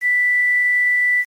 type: tone with quantisation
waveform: sine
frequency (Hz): 1975.5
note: B6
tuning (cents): 0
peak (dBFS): -13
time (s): 0.01-1.25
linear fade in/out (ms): 50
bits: 7
effects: MP3 64 kbps